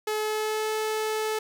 sawtooth tone with pitch glide, 428.4 to 434.1 Hz, A4 to A4, -46 to -23 cents, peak -22 dBFS, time 0.07-1.39 s, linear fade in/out 5 ms, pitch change +23 cents, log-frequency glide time 0.18-0.72 s, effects none

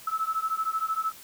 sine beating tone pair, 1300 / 1313 Hz, E6 / E6, -24 / -7 cents, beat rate 13 Hz, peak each -29 dBFS, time 0.07-1.12 s, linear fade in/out 5 ms, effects white hiss -48 dBFS RMS until 1.23 s

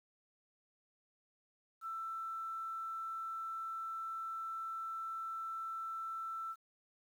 sine tone, 1331 Hz, E6, 16 cents sharp, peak -39 dBFS, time 1.81-6.56 s, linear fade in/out 50 ms, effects 11-bit

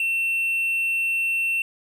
triangle tone, 2700 Hz, E7, 41 cents sharp, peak -19 dBFS, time 0-1.62 s, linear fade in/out 2 ms, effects none

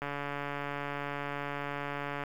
click train, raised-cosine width 0.5 ms, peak -21 dBFS, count 318, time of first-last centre 0.02-2.237 s, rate 143 Hz, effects 9-bit

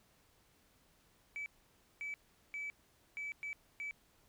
sine tone bursts at uneven times, 2300 Hz, D7, 37 cents flat, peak -38 dBFS, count 6, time 1.36-1.46 / 2.01-2.14 / 2.54-2.7 / 3.17-3.32 / 3.43-3.53 / 3.8-3.91 s, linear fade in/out 0 ms, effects tanh soft clip ceiling -36 dBFS + pink hiss -70 dBFS RMS until 4.28 s

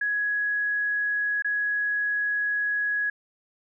sine tone with dropouts, 1672 Hz, G#6, 11 cents sharp, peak -23 dBFS, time 0.01-3.1 s, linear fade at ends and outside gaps 5 ms, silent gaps 1.423-1.445 s, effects none

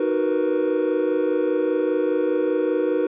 triangle chord, B major seventh, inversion first, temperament equal with one note detuned, 311.1 / 370 / 468.9 / 493.9 Hz, D#4 / F#4 / A#4 / B4, 0 / 0 / +10 / 0 cents, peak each -22 dBFS, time 0-3.07 s, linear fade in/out 5 ms, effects tanh soft clip ceiling -9 dBFS + resampled to 8000 Hz

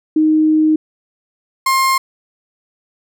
sine / 35% pulse tone pair in turn, 311.1 / 1062.2 Hz, D#4 / C6, 0 / +26 cents, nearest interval octave + major sixth, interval 2126 cents, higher second, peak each -9 / -10 dBFS, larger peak first, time 0.16-0.76 / 1.66-1.98 s, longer first, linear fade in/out 5 ms, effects none

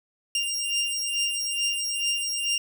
20% pulse beating tone pair, 2794 / 2796.3 Hz, F7 / F7, 0 / +2 cents, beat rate 2.3 Hz, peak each -24 / -23 dBFS, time 0.35-2.58 s, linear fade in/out 2 ms, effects none

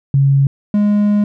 sine / triangle tone pair in turn, 138.1 / 206.9 Hz, C#3 / G#3, -6 / -6 cents, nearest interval perfect fifth, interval 700 cents, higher second, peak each -8 dBFS, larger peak neither, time 0.14-0.47 / 0.74-1.24 s, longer second, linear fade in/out 2 ms, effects none

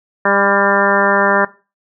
harmonic tone with a mistuned harmonic, 199.6 Hz, G3, 32 cents sharp, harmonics 1 / 2 / 3 / 4 / 5 / 6 / 7 / 8 / 9, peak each -22 / -20 / -17 / -22 / -19 / -21 / -20 / -20 / -19 dBFS, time 0.25-1.45 s, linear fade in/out 5 ms, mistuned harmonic 6, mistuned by -28 cents, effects noise-tail reverb RT60 0.3 s tail -18 dB re dry

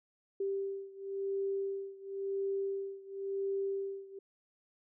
sine beating tone pair, 392 / 392.95 Hz, G4 / G4, 0 / +4 cents, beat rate 0.95 Hz, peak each -36 / -38 dBFS, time 0.4-4.19 s, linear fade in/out 5 ms, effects none

